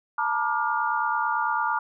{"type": "tone cluster", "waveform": "sine", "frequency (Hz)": [880, 949, 1185, 1417], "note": ["A5", "A#5", "D6", "F6"], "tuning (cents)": [0, 31, 15, 25], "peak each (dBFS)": -28, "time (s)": [0.18, 1.79], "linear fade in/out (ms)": 5, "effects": []}